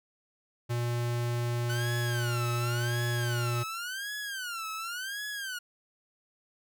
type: tone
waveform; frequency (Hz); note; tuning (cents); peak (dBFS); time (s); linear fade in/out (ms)
square; 119.7; A#2; +46; -29; 0.69-3.64; 20
type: tone with vibrato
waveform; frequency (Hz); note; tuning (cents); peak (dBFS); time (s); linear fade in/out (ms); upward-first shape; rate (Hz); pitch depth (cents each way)
sawtooth; 1480; F#6; 0; -31; 1.69-5.59; 10; sine; 0.91; 230
effects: none